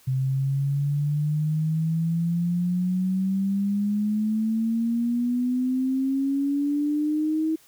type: exponential sweep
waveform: sine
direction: up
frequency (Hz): 129.9 to 320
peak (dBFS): -21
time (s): 0.07-7.56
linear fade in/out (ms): 10
effects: white hiss -56 dBFS RMS until 7.67 s